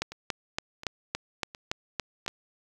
two click trains, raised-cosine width 0.2 ms, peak -24 / -11 dBFS, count 4 / 9, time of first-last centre 0.12-2.263 / 0.02-2.28 s, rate 1.4 / 3.54 Hz, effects 8-bit

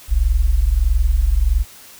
sine tone pair together, 40.37 / 61.9 Hz, E1 / B1, -35 / +5 cents, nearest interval perfect fifth, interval 740 cents, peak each -15 dBFS, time 0.08-1.65 s, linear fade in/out 50 ms, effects white hiss -42 dBFS RMS until 1.99 s

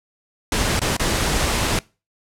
pink noise with dropouts, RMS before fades -20 dBFS, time 0.52-1.79 s, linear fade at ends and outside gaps 2 ms, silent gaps 0.794-0.816 / 0.967-0.996 s, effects noise-tail reverb RT60 0.3 s tail -23 dB re dry + low-pass 10000 Hz 12 dB/octave

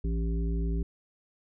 harmonic tone with a mistuned harmonic, 55.8 Hz, A1, 25 cents sharp, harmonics 1 / 3 / 5 / 7, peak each -27 / -34 / -40 / -41 dBFS, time 0.04-0.83 s, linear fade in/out 5 ms, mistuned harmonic 7, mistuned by +19 cents, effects none

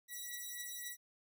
5% pulse beating tone pair, 1940 / 1943.8 Hz, B6 / B6, -31 / -28 cents, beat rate 3.8 Hz, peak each -35 / -36 dBFS, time 0.08-0.97 s, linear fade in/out 50 ms, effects none

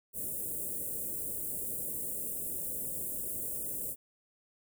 white band-stop noise, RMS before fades -37 dBFS, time 0.13-3.96 s, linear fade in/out 50 ms, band 590 to 8200 Hz, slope 48 dB/octave, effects none

